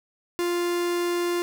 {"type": "tone", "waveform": "45% pulse", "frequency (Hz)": 349.2, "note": "F4", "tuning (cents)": 0, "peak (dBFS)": -23, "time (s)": [0.39, 1.42], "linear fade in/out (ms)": 0, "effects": []}